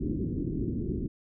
white low-pass noise, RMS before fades -31 dBFS, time 0-1.08 s, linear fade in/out 20 ms, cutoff 360 Hz, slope 48 dB/octave, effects none

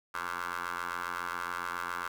15% pulse ring-modulated tone, 87.31 Hz, F2, in tune, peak -25 dBFS, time 0.14-2.08 s, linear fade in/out 5 ms, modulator 1270 Hz, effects 10-bit

